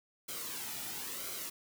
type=noise with flanger; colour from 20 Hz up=white; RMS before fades=-41 dBFS; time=0.28-1.5 s; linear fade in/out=10 ms; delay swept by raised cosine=1.1 to 1.89 ms; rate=0.99 Hz; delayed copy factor=-0.6; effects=none